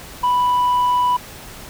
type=tone; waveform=sine; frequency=987.8 Hz; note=B5; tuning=in tune; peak=-11 dBFS; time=0.23-1.17 s; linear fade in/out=10 ms; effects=tanh soft clip ceiling -13 dBFS + pink hiss -37 dBFS RMS until 1.69 s